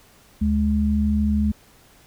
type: tone pair together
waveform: sine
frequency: 74.5 / 210.4 Hz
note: D2 / G#3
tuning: +25 / +23 cents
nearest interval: octave + tritone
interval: 1798 cents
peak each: -21 / -19 dBFS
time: 0.41-1.52 s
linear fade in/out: 10 ms
effects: pink hiss -53 dBFS RMS until 2.06 s